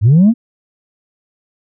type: linear sweep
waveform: sine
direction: up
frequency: 94.1 to 242.6 Hz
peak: -3 dBFS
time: 0.01-0.34 s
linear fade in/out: 50 ms
effects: tanh soft clip ceiling -3 dBFS